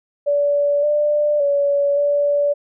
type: tone with pitch steps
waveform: sine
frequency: 576 / 593 / 568 / 577 Hz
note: D5 / D5 / C#5 / D5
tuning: -34 / +17 / +42 / -31 cents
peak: -14 dBFS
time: 0.26-2.54 s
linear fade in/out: 20 ms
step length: 570 ms
effects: none